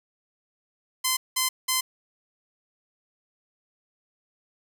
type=tone bursts; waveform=5% pulse; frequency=1032 Hz; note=C6; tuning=24 cents flat; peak=-10 dBFS; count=3; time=1.04-1.81 s; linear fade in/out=10 ms; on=130 ms; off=190 ms; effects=none